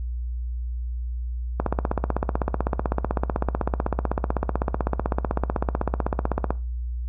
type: click train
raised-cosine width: 1 ms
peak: -8 dBFS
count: 79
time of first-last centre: 1.6-6.506 s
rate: 15.9 Hz
effects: noise-tail reverb RT60 0.3 s tail -19 dB re dry + added 60 Hz sine -26 dBFS peak until 7.08 s